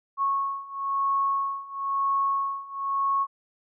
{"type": "beating tone pair", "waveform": "sine", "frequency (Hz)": [1100, 1101], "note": ["C#6", "C#6"], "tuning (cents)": [-14, -12], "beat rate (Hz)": 1, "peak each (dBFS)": [-28, -26], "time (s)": [0.17, 3.27], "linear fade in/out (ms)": 50, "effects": []}